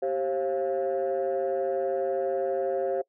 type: tone cluster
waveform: sine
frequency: 389.2 / 535 / 693 Hz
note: G4 / C5 / F5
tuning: -12 / +38 / -14 cents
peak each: -28 / -26 / -31 dBFS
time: 0.02-3.02 s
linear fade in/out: 10 ms
effects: noise-tail reverb RT60 0.1 s tail -23 dB re dry + tanh soft clip ceiling -20 dBFS